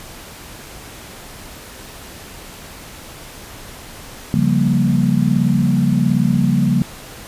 sine chord, G half-diminished seventh, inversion second, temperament equal, 138.59 / 174.61 / 196 / 233.1 Hz, Db3 / F3 / G3 / Bb3, 0 / 0 / 0 / 0 cents, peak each -18 dBFS, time 4.34-6.82 s, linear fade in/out 0 ms, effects pink hiss -36 dBFS RMS until 7.27 s + resampled to 32000 Hz

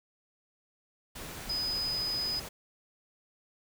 sine tone in noise, 5000 Hz, D#8, 8 cents sharp, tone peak -30 dBFS, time 1.49-2.4 s, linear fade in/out 10 ms, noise pink, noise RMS -42 dBFS, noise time 1.15-2.49 s, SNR +9 dB, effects none

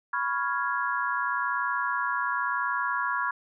sine chord, C# dominant seventh, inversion third, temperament equal, 987.8 / 1108.7 / 1396.9 / 1661.2 Hz, B5 / C#6 / E#6 / G#6, 0 / 0 / 0 / 0 cents, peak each -31 dBFS, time 0.13-3.31 s, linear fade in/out 5 ms, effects none

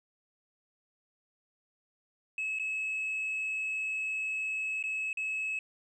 sine tone with dropouts, 2583 Hz, E7, 36 cents flat, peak -29 dBFS, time 2.38-5.59 s, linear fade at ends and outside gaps 2 ms, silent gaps 2.588-2.596 / 4.827-4.838 / 5.13-5.172 s, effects tanh soft clip ceiling -29 dBFS

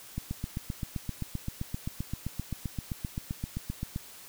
click train, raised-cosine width 5 ms, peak -20 dBFS, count 30, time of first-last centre 0.18-3.961 s, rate 7.67 Hz, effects white hiss -49 dBFS RMS until 4.28 s

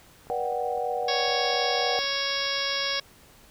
click train, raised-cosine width 1 ms, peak -35 dBFS, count 8, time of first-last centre 0.27-2.042 s, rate 3.95 Hz
sine chord, G major seventh, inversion first, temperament equal with one note detuned, 482.6 / 587.3 / 740 / 784 Hz, B4 / D5 / F#5 / G5, -40 / 0 / 0 / 0 cents, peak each -30 / -34 / -29 / -34 dBFS, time 0.3-1.99 s, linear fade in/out 0 ms
harmonic tone, 554.4 Hz, C#5, in tune, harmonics 1 / 2 / 3 / 4 / 5 / 6 / 7 / 8 / 9 / 10, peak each -35 / -36 / -34 / -34 / -38 / -33 / -35 / -39 / -33 / -33 dBFS, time 1.08-3 s, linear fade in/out 5 ms
effects pink hiss -54 dBFS RMS until 3.5 s

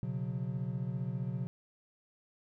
triangle chord, B suspended second, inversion none, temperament equal with one note detuned, 123.47 / 138.59 / 181.29 Hz, B2 / C#3 / F#3, 0 / 0 / -35 cents, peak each -35 / -36 / -37 dBFS, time 0.03-1.47 s, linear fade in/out 0 ms, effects none

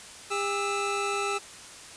25% pulse tone pair together, 402.1 / 1313.2 Hz, G4 / E6, +44 / -7 cents, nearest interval octave + minor sixth, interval 2049 cents, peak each -26 dBFS, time 0.3-1.39 s, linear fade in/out 20 ms, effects white hiss -45 dBFS RMS until 1.96 s + resampled to 22050 Hz

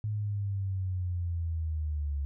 sine linear sweep, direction down, 107.2 to 69.7 Hz, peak -29 dBFS, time 0.04-2.25 s, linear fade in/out 0 ms, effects none

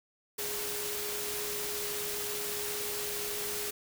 sine tone in noise, 415.3 Hz, G#4, in tune, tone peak -40 dBFS, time 0.38-3.71 s, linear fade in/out 10 ms, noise white, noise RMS -36 dBFS, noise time 0.38-3.71 s, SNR -7 dB, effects none

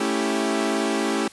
sawtooth chord, A dominant seventh, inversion none, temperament equal, 220 / 277.2 / 329.6 / 392 Hz, A3 / C#4 / E4 / G4, 0 / 0 / 0 / 0 cents, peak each -23 dBFS, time 0-1.28 s, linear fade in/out 5 ms, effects white hiss -48 dBFS RMS until 1.32 s + resampled to 24000 Hz

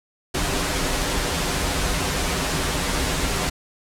pink noise with comb filter, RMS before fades -23 dBFS, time 0.34-3.5 s, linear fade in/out 10 ms, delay 9.1 ms, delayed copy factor -0.6, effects low-pass 10000 Hz 12 dB/octave

